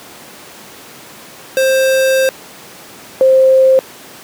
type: tone pair in turn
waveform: square / sine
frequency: 528 / 526 Hz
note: C5 / C5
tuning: +16 / +9 cents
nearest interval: unison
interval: 7 cents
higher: first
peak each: -10 / -5 dBFS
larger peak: second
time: 1.57-2.29 / 3.21-3.79 s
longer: first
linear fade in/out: 0 ms
effects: pink hiss -35 dBFS RMS until 4.23 s + high-pass 200 Hz 12 dB/octave